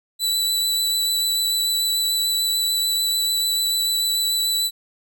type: tone with vibrato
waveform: sawtooth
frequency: 3966 Hz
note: B7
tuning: 7 cents sharp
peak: -16 dBFS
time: 0.19-4.71 s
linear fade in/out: 50 ms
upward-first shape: sine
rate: 6.8 Hz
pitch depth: 11 cents each way
effects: none